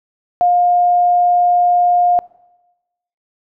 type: tone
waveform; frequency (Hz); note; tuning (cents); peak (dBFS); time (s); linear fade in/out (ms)
sine; 709; F5; +26; -9; 0.41-2.19; 0
effects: noise-tail reverb RT60 1.0 s tail -22 dB re dry